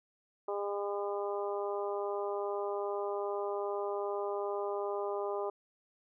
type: harmonic tone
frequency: 202.5 Hz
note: G#3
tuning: 43 cents flat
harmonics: 2 / 3 / 4 / 5 / 6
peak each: -35 / -39 / -41 / -43 / -45 dBFS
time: 0.48-5.5 s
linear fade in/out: 5 ms
effects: none

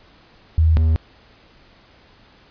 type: tone pair in turn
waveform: sine / triangle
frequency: 80.1 / 79.81 Hz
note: E2 / D#2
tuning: -49 / +45 cents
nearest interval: unison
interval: 6 cents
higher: first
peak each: -11 dBFS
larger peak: neither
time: 0.58-0.77 / 0.77-0.96 s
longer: neither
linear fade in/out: 0 ms
effects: pink hiss -51 dBFS RMS until 2.5 s + resampled to 11025 Hz

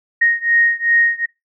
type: beating tone pair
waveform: sine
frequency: 1864.7 / 1867.3 Hz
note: A#6 / A#6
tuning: 0 / +2 cents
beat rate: 2.6 Hz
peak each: -15 / -16 dBFS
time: 0.21-1.26 s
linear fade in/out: 10 ms
effects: noise-tail reverb RT60 0.2 s tail -23 dB re dry

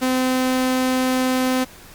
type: tone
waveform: sawtooth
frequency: 257 Hz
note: C4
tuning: 31 cents flat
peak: -13 dBFS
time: 0.01-1.65 s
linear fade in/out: 20 ms
effects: pink hiss -43 dBFS RMS until 1.94 s + MP3 96 kbps

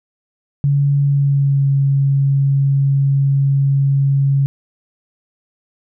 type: tone with pitch glide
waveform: sine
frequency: 141.4 to 138.25 Hz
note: C#3 to C#3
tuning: +35 to -4 cents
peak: -11 dBFS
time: 0.64-4.46 s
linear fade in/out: 0 ms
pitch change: -39 cents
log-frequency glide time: 1.02-1.69 s
effects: none

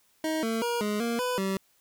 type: tone with pitch steps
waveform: 25% pulse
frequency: 315.6 / 225.1 / 475.3 / 208.9 / 233.8 / 498.7 / 192.9 Hz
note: D#4 / A3 / A#4 / G#3 / A#3 / B4 / G3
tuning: +25 / +40 / +34 / +10 / +5 / +17 / -28 cents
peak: -23 dBFS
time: 0.24-1.57 s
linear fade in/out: 2 ms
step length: 190 ms
effects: white hiss -66 dBFS RMS until 1.8 s

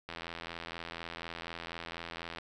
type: click train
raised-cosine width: 0.3 ms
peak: -24 dBFS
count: 194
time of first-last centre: 0.09-2.385 s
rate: 84.1 Hz
effects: none

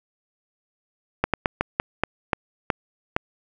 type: slowing click train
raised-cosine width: 0.5 ms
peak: -4 dBFS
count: 9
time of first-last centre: 1.24-3.165 s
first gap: 97 ms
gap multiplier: 1.25
effects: none

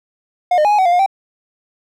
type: tone with pitch steps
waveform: triangle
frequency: 717 / 608 / 829 / 836 / 754 / 697 / 713 / 778 Hz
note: F5 / D#5 / G#5 / G#5 / F#5 / F5 / F5 / G5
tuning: +45 / -40 / -3 / +11 / +32 / -4 / +36 / -13 cents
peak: -8 dBFS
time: 0.51-1.062 s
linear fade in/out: 5 ms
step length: 69 ms
effects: none

